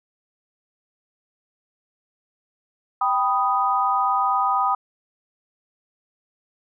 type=chord; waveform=sine; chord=G augmented; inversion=none; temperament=equal; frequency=784 / 987.8 / 1244.5 Hz; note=G5 / B5 / D#6; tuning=0 / 0 / 0 cents; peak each=-23 / -23 / -21 dBFS; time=3.01-4.75 s; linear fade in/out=5 ms; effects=none